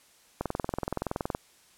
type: click train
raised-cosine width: 1 ms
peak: -15 dBFS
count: 21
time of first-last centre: 0.41-1.349 s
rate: 21.3 Hz
effects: white hiss -60 dBFS RMS until 1.77 s + low-pass 11000 Hz 12 dB/octave